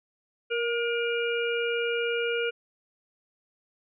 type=harmonic tone with a mistuned harmonic; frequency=476 Hz; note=A#4; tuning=36 cents sharp; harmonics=1 / 3 / 5 / 6; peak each=-27 / -32 / -34 / -35 dBFS; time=0.5-2.51 s; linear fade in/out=20 ms; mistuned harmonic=1; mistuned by=-27 cents; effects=none